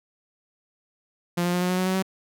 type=tone with pitch steps; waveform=sawtooth; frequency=174.2 / 176.33 / 178.48 / 180.66 / 182.86 / 185.09 / 187.35 / 189.64 Hz; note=F3 / F3 / F3 / F#3 / F#3 / F#3 / F#3 / F#3; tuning=-4 / +17 / +38 / -41 / -20 / +1 / +22 / +43 cents; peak=-18 dBFS; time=1.37-2.026 s; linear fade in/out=10 ms; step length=82 ms; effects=none